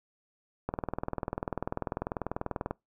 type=click train; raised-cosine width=1 ms; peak=-17 dBFS; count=42; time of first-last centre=0.69-2.71 s; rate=20.3 Hz; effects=noise-tail reverb RT60 0.2 s tail -26 dB re dry